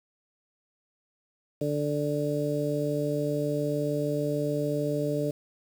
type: harmonic tone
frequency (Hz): 146.83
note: D3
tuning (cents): 0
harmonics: 1 / 2 / 3 / 4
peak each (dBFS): -31 / -31 / -31 / -31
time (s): 1.61-5.31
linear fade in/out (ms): 5
effects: 8-bit